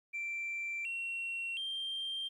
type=tone with pitch steps; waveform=sine; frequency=2349 / 2730 / 3172 Hz; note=D7 / F7 / G7; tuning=0 / -40 / +20 cents; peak=-34 dBFS; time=0.13-2.29 s; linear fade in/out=20 ms; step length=720 ms; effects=tanh soft clip ceiling -33 dBFS + 12-bit